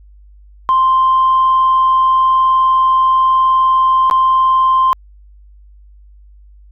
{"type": "tone with dropouts", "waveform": "sine", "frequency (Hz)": 1046.5, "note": "C6", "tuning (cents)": 0, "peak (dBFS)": -7, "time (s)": [0.69, 4.93], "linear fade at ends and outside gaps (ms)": 0, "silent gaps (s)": [4.099, 4.111], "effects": ["tanh soft clip ceiling -5 dBFS", "added 50 Hz sine -39 dBFS peak until 6.71 s"]}